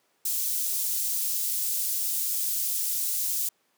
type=high-pass noise; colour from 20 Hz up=white; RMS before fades=-28 dBFS; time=0.25-3.49 s; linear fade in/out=5 ms; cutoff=6600 Hz; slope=12 dB/octave; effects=pink hiss -69 dBFS RMS until 3.77 s + high-pass 300 Hz 12 dB/octave